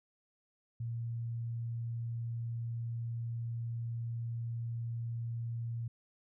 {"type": "tone", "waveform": "sine", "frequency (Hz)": 116.54, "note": "A#2", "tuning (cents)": 0, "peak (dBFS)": -35, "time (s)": [0.8, 5.88], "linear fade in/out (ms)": 5, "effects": []}